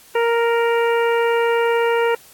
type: harmonic tone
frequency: 466.2 Hz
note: A#4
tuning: in tune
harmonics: 1 / 2 / 3 / 4 / 5 / 6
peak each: -16 / -22 / -26 / -28 / -30 / -32 dBFS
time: 0.15-2.15 s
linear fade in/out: 5 ms
effects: white hiss -47 dBFS RMS until 2.33 s + AAC 64 kbps